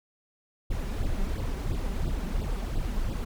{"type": "noise with flanger", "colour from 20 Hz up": "brown", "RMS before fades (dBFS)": -29, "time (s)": [0.7, 3.25], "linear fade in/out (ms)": 10, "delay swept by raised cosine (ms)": [0.23, 5.23], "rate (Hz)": 2.9, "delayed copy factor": 0.85, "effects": []}